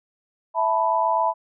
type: chord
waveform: sine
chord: E suspended fourth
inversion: none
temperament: equal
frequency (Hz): 659.3 / 880 / 987.8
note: E5 / A5 / B5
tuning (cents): 0 / 0 / 0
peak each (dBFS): -24 / -23 / -21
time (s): 0.54-1.34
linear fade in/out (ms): 50
effects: none

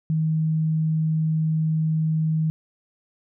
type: tone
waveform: sine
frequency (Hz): 158.1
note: D#3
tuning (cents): +28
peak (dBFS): -19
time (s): 0.1-2.5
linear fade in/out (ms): 0
effects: none

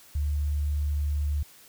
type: tone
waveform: sine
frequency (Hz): 73.3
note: D2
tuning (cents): -3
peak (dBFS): -24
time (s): 0.15-1.43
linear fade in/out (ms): 5
effects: white hiss -53 dBFS RMS until 1.68 s

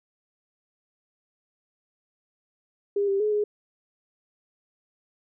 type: tone with pitch steps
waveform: sine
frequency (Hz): 404.1 / 393.7 / 423.8 / 417.2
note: G#4 / G4 / G#4 / G#4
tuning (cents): -47 / +8 / +35 / +8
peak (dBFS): -21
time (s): 2.96-3.44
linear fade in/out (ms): 5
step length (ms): 120
effects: none

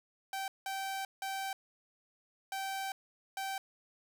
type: tone bursts at uneven times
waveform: sawtooth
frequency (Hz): 776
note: G5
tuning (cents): -18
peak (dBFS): -32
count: 5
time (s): 0.33-0.48 / 0.66-1.05 / 1.22-1.53 / 2.52-2.92 / 3.37-3.58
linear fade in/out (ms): 2
effects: none

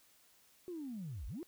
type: linear two-way sweep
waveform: sine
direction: down then up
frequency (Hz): 370 to 43.65 to 370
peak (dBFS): -40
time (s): 0.68-1.43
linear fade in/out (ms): 0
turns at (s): 1.27
effects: tanh soft clip ceiling -36 dBFS + white hiss -67 dBFS RMS until 1.47 s

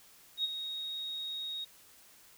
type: tone with ADSR envelope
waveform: sine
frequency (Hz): 3757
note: A#7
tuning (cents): +13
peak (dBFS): -27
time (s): 0.37-1.65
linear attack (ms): 71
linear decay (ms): 25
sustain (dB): -9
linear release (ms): 13
effects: white hiss -59 dBFS RMS until 2.37 s

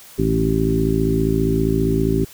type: harmonic tone with a mistuned harmonic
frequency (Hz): 55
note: A1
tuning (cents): 0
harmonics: 1 / 2 / 3 / 4 / 5 / 6 / 7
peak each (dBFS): -24 / -24 / -22 / -26 / -22 / -26 / -21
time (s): 0.18-2.25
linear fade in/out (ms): 10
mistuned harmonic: 2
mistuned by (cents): +41
effects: white hiss -43 dBFS RMS until 2.33 s

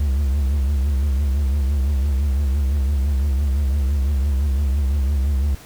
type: tone with vibrato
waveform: triangle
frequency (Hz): 69.3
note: C#2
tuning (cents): 0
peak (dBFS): -14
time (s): 0-5.55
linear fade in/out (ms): 5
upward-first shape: triangle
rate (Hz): 5.9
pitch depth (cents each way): 130
effects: pink hiss -43 dBFS RMS until 5.65 s

